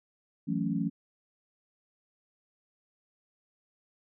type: chord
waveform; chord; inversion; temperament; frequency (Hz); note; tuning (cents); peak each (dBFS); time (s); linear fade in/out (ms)
sine; F# minor seventh; third; equal; 164.81 / 185 / 220 / 277.2; E3 / F#3 / A3 / C#4; 0 / 0 / 0 / 0; -33; 0.47-0.9; 20
effects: none